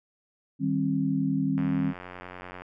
sine chord, C minor, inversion first, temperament equal with one note detuned, 155.56 / 196 / 267.6 Hz, Eb3 / G3 / C4, 0 / 0 / +39 cents, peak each -29 / -29 / -26 dBFS, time 0.59-1.94 s, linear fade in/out 50 ms
click train, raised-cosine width 0.5 ms, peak -25 dBFS, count 95, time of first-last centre 1.58-2.62 s, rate 90.4 Hz
effects none

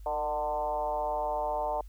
sine tone with frequency modulation, 747 Hz, F#5, 16 cents sharp, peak -28 dBFS, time 0.06-1.81 s, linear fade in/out 2 ms, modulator 145 Hz, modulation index 1.5, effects added 50 Hz sine -43 dBFS peak until 1.88 s + white hiss -67 dBFS RMS until 1.88 s

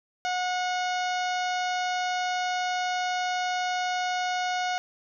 harmonic tone, 728 Hz, F#5, 28 cents flat, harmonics 1 / 2 / 3 / 4 / 5 / 6 / 7 / 8 / 9, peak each -27 / -33 / -37 / -39 / -41 / -43 / -44 / -45 / -46 dBFS, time 0.25-4.78 s, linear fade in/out 0 ms, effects none

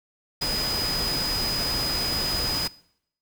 sine tone in noise, 4978 Hz, D#8, in tune, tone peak -25 dBFS, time 0.41-2.68 s, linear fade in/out 10 ms, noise pink, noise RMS -30 dBFS, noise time 0.41-2.68 s, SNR +2 dB, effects noise-tail reverb RT60 0.7 s tail -21 dB re dry

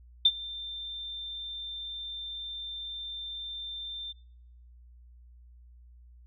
sine tone with ADSR envelope, 3578 Hz, A7, 28 cents sharp, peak -15 dBFS, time 0.25-4.13 s, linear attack 6 ms, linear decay 49 ms, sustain -21 dB, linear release 21 ms, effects noise-tail reverb RT60 0.7 s tail -25 dB re dry + added 60 Hz sine -51 dBFS peak until 6.26 s

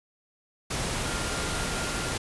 sine tone in noise, 1400 Hz, F6, 4 cents sharp, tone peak -38 dBFS, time 1.05-2.13 s, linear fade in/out 10 ms, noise pink, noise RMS -30 dBFS, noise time 0.7-2.18 s, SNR -11 dB, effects resampled to 24000 Hz

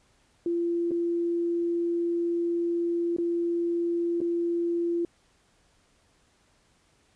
sine tone with dropouts, 342 Hz, F4, 36 cents flat, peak -24 dBFS, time 0.46-5.05 s, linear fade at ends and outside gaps 2 ms, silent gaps 0.909-0.915 / 3.165-3.184 / 4.205-4.214 s, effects pink hiss -65 dBFS RMS until 7.15 s + resampled to 22050 Hz

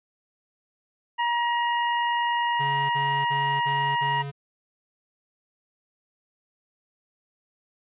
harmonic tone, 950 Hz, A#5, 33 cents sharp, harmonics 1 / 2 / 3, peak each -23 / -29 / -33 dBFS, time 1.18-4.23 s, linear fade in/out 20 ms
square tone bursts, 140.5 Hz, C#3, 24 cents sharp, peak -32 dBFS, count 5, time 2.59-4.316 s, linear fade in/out 20 ms, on 310 ms, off 44 ms
white noise with exponential decay, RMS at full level -41 dBFS, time 3.68-4.01 s, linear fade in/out 2 ms, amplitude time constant 70 ms
effects resampled to 8000 Hz

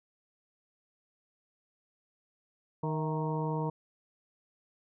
harmonic tone with a mistuned harmonic, 155.56 Hz, D#3, in tune, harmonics 1 / 2 / 3 / 4 / 5 / 6 / 7, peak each -32 / -39 / -37 / -43 / -48 / -37 / -47 dBFS, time 2.83-3.7 s, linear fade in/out 5 ms, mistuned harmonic 4, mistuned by +70 cents, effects none

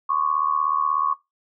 sine tone with amplitude modulation, 1108.7 Hz, C#6, in tune, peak -15 dBFS, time 0.09-1.14 s, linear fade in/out 10 ms, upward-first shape sine, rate 76.5 Hz, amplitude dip 85%, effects noise-tail reverb RT60 0.2 s tail -20 dB re dry

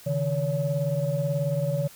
sine tone cluster, 138.2 / 156.6 / 566 Hz, C#3 / D#3 / C#5, -5 / +11 / +36 cents, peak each -27 dBFS, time 0.06-1.88 s, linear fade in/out 10 ms, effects tanh soft clip ceiling -15 dBFS + white hiss -49 dBFS RMS until 1.95 s

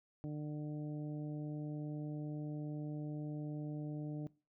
harmonic tone, 149.8 Hz, D3, 35 cents sharp, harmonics 1 / 2 / 3 / 4 / 5, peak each -41 / -43 / -54 / -54 / -61 dBFS, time 0.24-4.27 s, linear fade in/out 0 ms, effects noise-tail reverb RT60 0.3 s tail -20 dB re dry

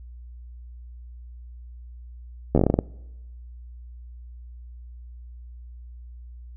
slowing click train, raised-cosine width 2 ms, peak -5 dBFS, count 10, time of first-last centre 2.55-2.789 s, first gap 12 ms, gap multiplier 1.19, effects noise-tail reverb RT60 1.0 s tail -24 dB re dry + added 60 Hz sine -39 dBFS peak until 6.56 s

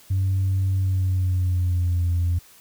sine tone with pitch glide, 95.5 to 86.57 Hz, G2 to F2, -45 to -15 cents, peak -17 dBFS, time 0.1-2.39 s, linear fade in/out 10 ms, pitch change -170 cents, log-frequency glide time 0.76-2.09 s, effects tanh soft clip ceiling -16 dBFS + white hiss -51 dBFS RMS until 2.6 s

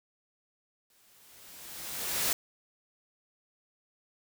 white noise with exponential growth, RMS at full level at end -27 dBFS, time 0.9-2.33 s, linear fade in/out 2 ms, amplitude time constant 310 ms, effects none

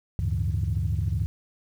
sine tone cluster, 74.7 / 97.2 / 110.8 / 142.1 / 162.3 Hz, D2 / G2 / A2 / C#3 / E3, +30 / -14 / +13 / +43 / -27 cents, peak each -27 / -26 / -31 / -33 / -34 dBFS, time 0.19-1.26 s, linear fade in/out 0 ms, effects tanh soft clip ceiling -16 dBFS + 9-bit

